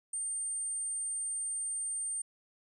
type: tone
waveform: sine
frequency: 8780 Hz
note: C#9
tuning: 18 cents flat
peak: -33 dBFS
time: 0.13-2.22 s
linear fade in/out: 5 ms
effects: none